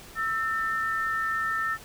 sine tone pair together, 1318.5 / 1801.6 Hz, E6 / A6, 0 / +40 cents, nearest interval perfect fourth, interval 540 cents, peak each -28 dBFS, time 0.15-1.78 s, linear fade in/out 50 ms, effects pink hiss -47 dBFS RMS until 1.84 s

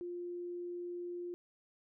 sine tone, 351.2 Hz, F4, 10 cents sharp, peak -39 dBFS, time 0.01-1.34 s, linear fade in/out 0 ms, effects none

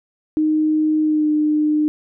sine tone with pitch glide, 309.2 to 303 Hz, D#4 to D#4, -11 to -46 cents, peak -14 dBFS, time 0.37-1.88 s, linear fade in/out 0 ms, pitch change -35 cents, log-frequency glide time 1.02-1.29 s, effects none

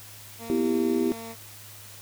15% pulse tone with pitch glide, 229.6 to 227.5 Hz, A#3 to A#3, -26 to -42 cents, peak -31 dBFS, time 0.38-1.36 s, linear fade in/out 50 ms, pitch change -16 cents, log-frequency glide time 0.56-0.73 s
sine chord, E minor, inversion second, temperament equal, 246.9 / 329.6 / 392 Hz, B3 / E4 / G4, 0 / 0 / 0 cents, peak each -26 dBFS, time 0.5-1.12 s, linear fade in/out 0 ms
effects added 103 Hz sine -50 dBFS peak until 2.01 s + white hiss -46 dBFS RMS until 2.01 s

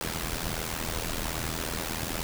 pink noise with amplitude modulation, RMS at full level -29 dBFS, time 0.01-2.23 s, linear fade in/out 0 ms, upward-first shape sine, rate 81.2 Hz, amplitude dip 80%, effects none

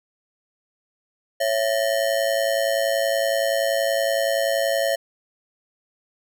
square ring-modulated tone, 610 Hz, D#5, 34 cents flat, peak -17 dBFS, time 1.4-4.96 s, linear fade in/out 10 ms, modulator 55.3 Hz, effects none

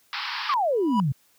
pink band-pass noise, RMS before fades -31 dBFS, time 0.13-0.54 s, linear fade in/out 0 ms, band 850 to 5200 Hz, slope 96 dB/octave
sine exponential sweep, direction down, 1244.5 to 125.1 Hz, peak -20 dBFS, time 0.49-1.12 s, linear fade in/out 5 ms
triangle tone with exponential growth, 981 Hz, B5, 12 cents flat, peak -17 dBFS, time 0.72-1 s, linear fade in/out 1 ms, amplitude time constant 60 ms
effects white hiss -62 dBFS RMS until 1.38 s + high-pass 80 Hz 12 dB/octave

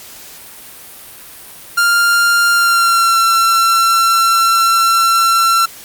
45% pulse tone with pitch glide, 1396.9 to 1352.4 Hz, F6 to E6, 0 to +44 cents, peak -9 dBFS, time 1.77-5.66 s, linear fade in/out 10 ms, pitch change -56 cents, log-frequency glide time 2.52-3.19 s, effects white hiss -35 dBFS RMS until 5.84 s + Opus 48 kbps

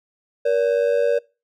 triangle ring-modulated tone, 523.3 Hz, C5, in tune, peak -11 dBFS, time 0.45-1.19 s, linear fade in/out 10 ms, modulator 49.2 Hz, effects noise-tail reverb RT60 0.3 s tail -24 dB re dry

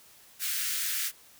white high-pass noise, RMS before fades -31 dBFS, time 0.39-1.12 s, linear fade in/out 50 ms, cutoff 1400 Hz, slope 48 dB/octave, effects white hiss -56 dBFS RMS until 1.39 s

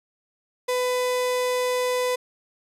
35% pulse tone, 500 Hz, B4, 21 cents sharp, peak -20 dBFS, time 0.68-2.16 s, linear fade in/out 10 ms, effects resampled to 32000 Hz

